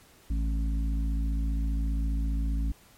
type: harmonic tone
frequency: 55 Hz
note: A1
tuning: in tune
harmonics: 1 / 3 / 4 / 5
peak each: -25 / -39 / -42 / -39 dBFS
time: 0.3-2.72 s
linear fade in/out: 5 ms
effects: pink hiss -57 dBFS RMS until 2.97 s + MP3 64 kbps